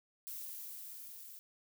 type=noise with level ramp; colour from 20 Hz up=violet; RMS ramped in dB=-44 to -52 dBFS; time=0.27-1.39 s; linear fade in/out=0 ms; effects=none